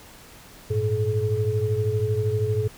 sine tone cluster, 101.3 / 114 / 428.2 Hz, G#2 / A#2 / A4, -43 / -38 / -47 cents, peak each -25 dBFS, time 0.7-2.68 s, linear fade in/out 10 ms, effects pink hiss -47 dBFS RMS until 2.77 s

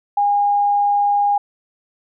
sine tone, 815 Hz, G#5, 33 cents flat, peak -13 dBFS, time 0.17-1.38 s, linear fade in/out 5 ms, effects none

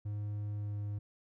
triangle tone with pitch glide, 103.83 to 103.05 Hz, G#2 to G#2, 0 to -13 cents, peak -33 dBFS, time 0.05-0.99 s, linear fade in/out 10 ms, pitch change -13 cents, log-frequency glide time 0.55-0.77 s, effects none

